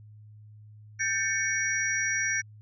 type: tone cluster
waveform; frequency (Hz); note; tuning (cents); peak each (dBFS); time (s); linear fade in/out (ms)
sine; 1566 / 1788 / 2232 / 5740; G6 / A6 / C#7 / F8; -2 / +27 / +11 / +47; -31; 0.99-2.42; 20
effects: added 106 Hz sine -47 dBFS peak until 2.61 s